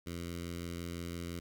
10% pulse tone with notch filter, 85.9 Hz, F2, 28 cents flat, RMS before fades -41 dBFS, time 0.06-1.4 s, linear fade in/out 10 ms, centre 790 Hz, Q 0.59, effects none

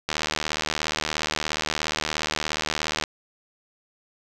click train, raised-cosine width 0.2 ms, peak -7 dBFS, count 228, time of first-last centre 0.09-3.038 s, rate 77 Hz, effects none

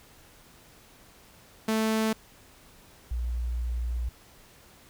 sawtooth / sine tone pair in turn, 220 / 59.67 Hz, A3 / A#1, 0 / +41 cents, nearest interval octave + major seventh, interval 2259 cents, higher first, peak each -20 / -27 dBFS, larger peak first, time 1.68-2.13 / 3.11-4.09 s, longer second, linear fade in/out 5 ms, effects pink hiss -55 dBFS RMS until 4.89 s

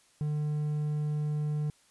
triangle tone, 150 Hz, D3, 37 cents sharp, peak -26 dBFS, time 0.21-1.7 s, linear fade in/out 0 ms, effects white hiss -64 dBFS RMS until 1.9 s + resampled to 24000 Hz

